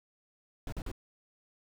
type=noise bursts; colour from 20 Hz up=brown; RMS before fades=-37 dBFS; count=3; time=0.67-0.916 s; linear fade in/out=2 ms; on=54 ms; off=42 ms; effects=none